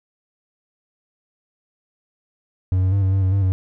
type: tone with pitch steps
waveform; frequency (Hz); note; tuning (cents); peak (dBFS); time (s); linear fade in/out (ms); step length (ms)
triangle; 92.7 / 93.5 / 99 / 94.9 / 96.9 / 93.7 / 98.6 / 93.6; F#2 / F#2 / G2 / F#2 / G2 / F#2 / G2 / F#2; +4 / +19 / +18 / +44 / -20 / +22 / +11 / +20; -13; 2.72-3.52; 0; 100
effects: none